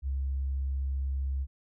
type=tone; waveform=sine; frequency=67.7 Hz; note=C#2; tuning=40 cents flat; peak=-27 dBFS; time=0.02-1.47 s; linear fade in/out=50 ms; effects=tanh soft clip ceiling -24 dBFS